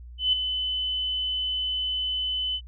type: tone with ADSR envelope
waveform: sine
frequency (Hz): 3020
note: F#7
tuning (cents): +35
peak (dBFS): -17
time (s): 0.18-2.61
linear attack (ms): 150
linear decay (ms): 4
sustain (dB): -8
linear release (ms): 60
effects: added 60 Hz sine -40 dBFS peak until 2.67 s